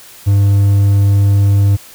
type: tone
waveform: triangle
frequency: 100 Hz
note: G2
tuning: 35 cents sharp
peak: -5 dBFS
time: 0.26-1.77 s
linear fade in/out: 20 ms
effects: white hiss -38 dBFS RMS until 1.94 s